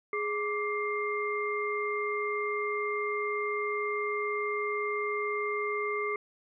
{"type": "tone cluster", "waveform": "sine", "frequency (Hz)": [416.9, 1172, 2110], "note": ["G#4", "D6", "C7"], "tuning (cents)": [7, -4, 14], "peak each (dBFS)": [-32, -34, -34], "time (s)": [0.13, 6.16], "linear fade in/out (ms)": 2, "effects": []}